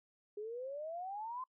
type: exponential sweep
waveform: sine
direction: up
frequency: 408 to 1051 Hz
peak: -40 dBFS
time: 0.37-1.44 s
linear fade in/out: 5 ms
effects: noise-tail reverb RT60 0.1 s tail -24 dB re dry